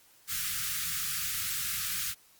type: band-stop noise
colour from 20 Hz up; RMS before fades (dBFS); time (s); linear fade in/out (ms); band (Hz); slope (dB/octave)
white; -33; 0.27-2.15; 50; 190 to 1200; 96
effects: white hiss -61 dBFS RMS until 2.39 s + Opus 48 kbps